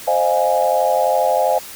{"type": "chord", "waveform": "sine", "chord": "F minor seventh", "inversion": "second", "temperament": "equal with one note detuned", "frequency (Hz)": [523.3, 615.5, 698.5, 830.6], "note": ["C5", "Eb5", "F5", "Ab5"], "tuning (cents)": [0, -19, 0, 0], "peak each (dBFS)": -19, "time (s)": [0.07, 1.59], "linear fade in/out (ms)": 10, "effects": ["white hiss -35 dBFS RMS until 1.75 s"]}